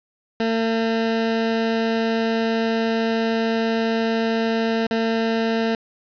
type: tone with dropouts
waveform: 20% pulse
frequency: 226.1 Hz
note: A3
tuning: 47 cents sharp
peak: -14 dBFS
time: 0.4-5.75 s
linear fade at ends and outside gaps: 2 ms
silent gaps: 4.868-4.91 s
effects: resampled to 11025 Hz + 7-bit